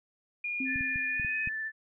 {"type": "tone with pitch glide", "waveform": "sine", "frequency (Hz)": [2427, 2518], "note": ["D#7", "D#7"], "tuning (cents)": [-44, 20], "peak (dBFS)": -31, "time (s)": [0.44, 1.49], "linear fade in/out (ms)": 5, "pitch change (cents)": 64, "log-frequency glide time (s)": [1.06, 1.37]}
{"type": "tone with exponential decay", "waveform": "sine", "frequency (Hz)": 263.4, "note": "C4", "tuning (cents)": 12, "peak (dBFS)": -31, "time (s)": [0.6, 1.62], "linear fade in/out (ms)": 5, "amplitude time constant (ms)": 220}
{"type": "tone with vibrato", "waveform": "sine", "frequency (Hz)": 1760, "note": "A6", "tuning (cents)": 0, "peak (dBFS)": -32, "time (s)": [0.65, 1.72], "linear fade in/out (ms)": 50, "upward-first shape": "triangle", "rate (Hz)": 16, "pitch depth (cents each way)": 17}
{"type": "clicks", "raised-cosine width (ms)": 5, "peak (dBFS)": -28, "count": 6, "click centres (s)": [0.759, 0.809, 0.959, 1.198, 1.248, 1.474]}
{"effects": []}